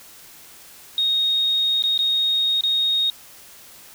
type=tone with dropouts; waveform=sine; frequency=3729 Hz; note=A#7; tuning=in tune; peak=-17 dBFS; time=0.98-3.1 s; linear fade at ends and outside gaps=1 ms; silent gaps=1.823-1.838 / 1.977-1.99 / 2.609-2.636 s; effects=white hiss -45 dBFS RMS until 3.94 s